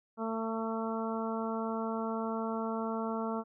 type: harmonic tone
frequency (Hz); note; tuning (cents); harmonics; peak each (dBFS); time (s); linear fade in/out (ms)
224.1; A3; +32; 1 / 2 / 3 / 4 / 5 / 6; -35 / -38 / -40 / -41 / -42 / -43; 0.17-3.44; 50
effects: none